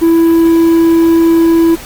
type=tone with quantisation; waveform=triangle; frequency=331.2 Hz; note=E4; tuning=8 cents sharp; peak=-3 dBFS; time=0.01-1.76 s; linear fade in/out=20 ms; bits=5; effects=pink hiss -29 dBFS RMS until 1.85 s + Opus 24 kbps